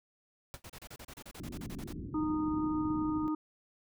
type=noise with exponential decay; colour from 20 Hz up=pink; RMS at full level=-40 dBFS; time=0.54-0.62 s; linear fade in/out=0 ms; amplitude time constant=17 ms
type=noise bursts; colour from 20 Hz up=pink; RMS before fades=-48 dBFS; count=15; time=0.64-1.929 s; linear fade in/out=5 ms; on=57 ms; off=31 ms
type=low-pass noise; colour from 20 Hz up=white; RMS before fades=-42 dBFS; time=1.4-3.28 s; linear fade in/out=0 ms; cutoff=340 Hz; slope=48 dB/octave
type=harmonic tone; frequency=308.6 Hz; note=D#4; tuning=14 cents flat; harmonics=1 / 3 / 4; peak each=-30 / -43 / -41 dBFS; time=2.14-3.35 s; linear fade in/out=5 ms
effects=none

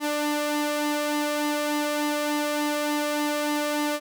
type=tone with flanger; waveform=sawtooth; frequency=296.3 Hz; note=D4; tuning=15 cents sharp; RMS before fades=-26 dBFS; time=0-4 s; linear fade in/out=50 ms; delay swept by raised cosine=1 to 1.62 ms; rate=3.4 Hz; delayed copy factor=+0.55; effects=none

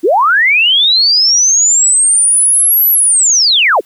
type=linear two-way sweep; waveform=sine; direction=up then down; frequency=279 to 12000 to 279 Hz; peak=-6 dBFS; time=0.03-3.81 s; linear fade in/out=20 ms; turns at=2.89 s; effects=white hiss -49 dBFS RMS until 3.85 s

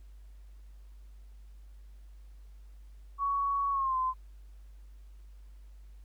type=tone with pitch glide; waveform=sine; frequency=1119 to 1032.1 Hz; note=C#6 to C6; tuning=+16 to -24 cents; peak=-27 dBFS; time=3.18-4.14 s; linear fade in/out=50 ms; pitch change=-140 cents; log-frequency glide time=3.71-3.97 s; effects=added 50 Hz sine -48 dBFS peak until 6.04 s + pink hiss -71 dBFS RMS until 6.04 s

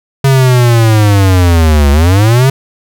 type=linear two-way sweep; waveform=square; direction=down then up; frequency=137.4 to 69.3 to 137.4 Hz; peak=-5 dBFS; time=0.24-2.5 s; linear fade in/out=5 ms; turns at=1.91 s; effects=none

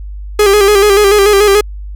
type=tone with vibrato; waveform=45% pulse; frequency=406.5 Hz; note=G#4; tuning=37 cents flat; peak=-5 dBFS; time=0.39-1.61 s; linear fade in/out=5 ms; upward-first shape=square; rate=6.9 Hz; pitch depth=53 cents each way; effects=added 50 Hz sine -22 dBFS peak until 1.95 s

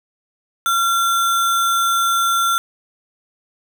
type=tone with sample-and-hold; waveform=sine; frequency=1370 Hz; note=F6; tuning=34 cents flat; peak=-14 dBFS; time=0.66-2.58 s; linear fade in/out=0 ms; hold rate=4900 Hz; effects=none

